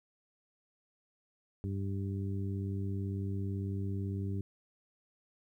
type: harmonic tone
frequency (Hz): 98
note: G2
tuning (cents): 0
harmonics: 1 / 2 / 3 / 4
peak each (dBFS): -34 / -40 / -44 / -46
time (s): 1.64-4.41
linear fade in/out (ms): 0
effects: 12-bit